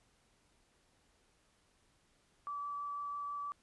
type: tone with vibrato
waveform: sine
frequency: 1154 Hz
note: D6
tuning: 31 cents flat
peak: -38 dBFS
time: 2.47-3.52 s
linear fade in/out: 0 ms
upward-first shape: triangle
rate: 6.1 Hz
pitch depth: 8 cents each way
effects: pink hiss -72 dBFS RMS until 3.62 s + resampled to 24000 Hz